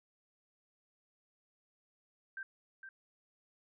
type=tone with echo; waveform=sine; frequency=1567 Hz; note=G6; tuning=1 cent flat; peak=-40 dBFS; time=2.37-2.43 s; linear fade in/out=2 ms; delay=460 ms; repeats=1; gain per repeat=-7 dB; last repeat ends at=2.89 s; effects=none